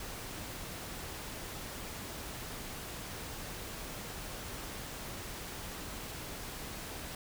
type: noise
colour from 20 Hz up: pink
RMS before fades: -43 dBFS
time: 0-7.15 s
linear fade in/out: 2 ms
effects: none